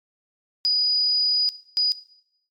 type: tone bursts at uneven times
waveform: sine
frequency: 4932 Hz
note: D#8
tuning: 16 cents flat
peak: -17 dBFS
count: 2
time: 0.65-1.49 / 1.77-1.92 s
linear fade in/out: 0 ms
effects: noise-tail reverb RT60 0.7 s tail -18 dB re dry + MP3 96 kbps